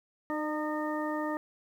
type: harmonic tone with a mistuned harmonic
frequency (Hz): 305.5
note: D#4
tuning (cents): -32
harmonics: 1 / 2 / 3 / 4 / 6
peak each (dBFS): -33 / -36 / -38 / -39 / -41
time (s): 0.3-1.37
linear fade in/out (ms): 0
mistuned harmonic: 2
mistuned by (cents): -20
effects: 10-bit